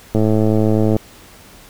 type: click train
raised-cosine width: 2 ms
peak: -3 dBFS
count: 89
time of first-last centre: 0.15-0.965 s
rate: 108 Hz
effects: pink hiss -43 dBFS RMS until 1.69 s